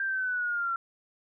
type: linear sweep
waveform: sine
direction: down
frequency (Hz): 1592 to 1352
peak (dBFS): -27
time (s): 0-0.76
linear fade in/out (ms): 2
effects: none